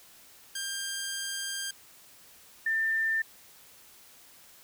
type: tone pair in turn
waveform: 10% pulse / sine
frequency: 1596 / 1791.4 Hz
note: G6 / A6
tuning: +31 / +31 cents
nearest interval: major second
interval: 200 cents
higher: second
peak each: -24 / -25 dBFS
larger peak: first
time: 0.55-1.71 / 2.66-3.22 s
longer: first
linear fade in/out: 5 ms
effects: white hiss -55 dBFS RMS until 4.63 s